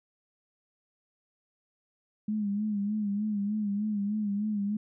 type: tone with vibrato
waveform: sine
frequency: 207.4 Hz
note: G#3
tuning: 2 cents flat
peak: -27 dBFS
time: 2.28-4.77 s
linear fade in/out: 5 ms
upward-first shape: sine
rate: 3.3 Hz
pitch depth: 65 cents each way
effects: none